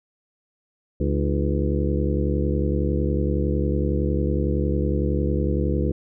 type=harmonic tone with a mistuned harmonic; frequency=70.9 Hz; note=C#2; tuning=40 cents sharp; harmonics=1 / 2 / 3 / 4 / 5 / 6 / 7; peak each=-23 / -26 / -28 / -29 / -30 / -31 / -31 dBFS; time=1-5.92 s; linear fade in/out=5 ms; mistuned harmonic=4; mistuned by=+140 cents; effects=none